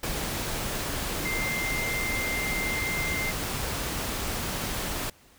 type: tone in noise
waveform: sine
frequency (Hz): 2093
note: C7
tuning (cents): 0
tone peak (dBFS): -29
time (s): 1.25-3.31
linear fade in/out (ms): 5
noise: pink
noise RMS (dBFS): -31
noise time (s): 0.03-5.1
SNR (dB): -1
effects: pink hiss -57 dBFS RMS until 5.38 s